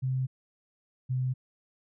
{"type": "tone pair in turn", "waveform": "sine", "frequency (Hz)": [130.2, 128.41], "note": ["C3", "C3"], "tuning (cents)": [-8, -32], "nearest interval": "unison", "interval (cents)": 24, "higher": "first", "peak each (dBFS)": -26, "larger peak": "neither", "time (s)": [[0.02, 0.27], [1.09, 1.34]], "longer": "neither", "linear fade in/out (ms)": 20, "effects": []}